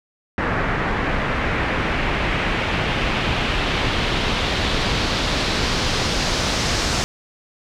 pink noise with low-pass filter sweep, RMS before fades -21 dBFS, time 0.38-7.04 s, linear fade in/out 0 ms, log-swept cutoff 1700 to 5900 Hz, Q 1.6, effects none

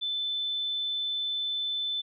sine tone, 3520 Hz, A7, in tune, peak -28 dBFS, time 0.01-2.02 s, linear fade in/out 20 ms, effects none

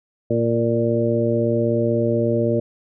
harmonic tone with a mistuned harmonic, 116.1 Hz, A#2, 7 cents flat, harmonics 1 / 2 / 3 / 4 / 5, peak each -23 / -23 / -23 / -23 / -23 dBFS, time 0.3-2.6 s, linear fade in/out 5 ms, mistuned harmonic 5, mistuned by +15 cents, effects none

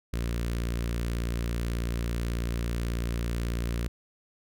sawtooth tone with notch filter, 58.27 Hz, A#1, in tune, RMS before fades -30 dBFS, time 0.13-3.88 s, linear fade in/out 5 ms, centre 810 Hz, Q 1.2, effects none

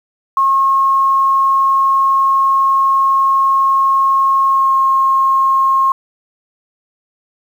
sine tone with pitch glide, 1082 to 1073.9 Hz, C#6 to C6, -42 to +45 cents, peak -9 dBFS, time 0.37-5.92 s, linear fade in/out 2 ms, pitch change -13 cents, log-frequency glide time 4.48-4.75 s, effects 7-bit

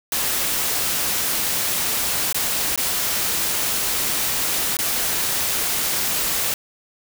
white noise with dropouts, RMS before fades -22 dBFS, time 0.12-6.54 s, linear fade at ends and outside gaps 2 ms, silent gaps 2.327-2.345 / 2.76-2.776 / 4.769-4.788 s, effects none

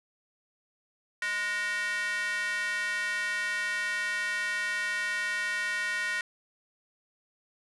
square tone with high-pass filter, 207.2 Hz, G#3, 4 cents flat, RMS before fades -31 dBFS, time 1.22-6.21 s, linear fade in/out 2 ms, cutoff 1700 Hz, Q 8.5, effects resampled to 24000 Hz

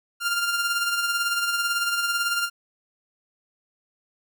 sawtooth tone with tremolo, 1396.9 Hz, F6, in tune, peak -17 dBFS, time 0.2-2.5 s, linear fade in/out 50 ms, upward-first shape sine, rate 18 Hz, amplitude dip 45%, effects none

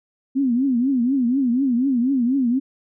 sine tone with vibrato, 255.2 Hz, C4, 43 cents flat, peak -16 dBFS, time 0.35-2.6 s, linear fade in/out 20 ms, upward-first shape triangle, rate 4.1 Hz, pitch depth 190 cents each way, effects none

